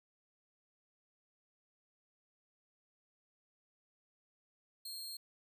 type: tone with amplitude modulation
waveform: sawtooth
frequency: 4232 Hz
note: C8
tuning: 19 cents sharp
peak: -39 dBFS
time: 4.85-5.17 s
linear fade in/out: 5 ms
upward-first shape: sine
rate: 254 Hz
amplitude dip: 30%
effects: none